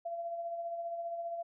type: tone with tremolo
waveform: sine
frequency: 680 Hz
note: F5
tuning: 46 cents flat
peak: -34 dBFS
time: 0.05-1.43 s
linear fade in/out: 10 ms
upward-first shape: sine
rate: 15 Hz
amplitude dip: 40%
effects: none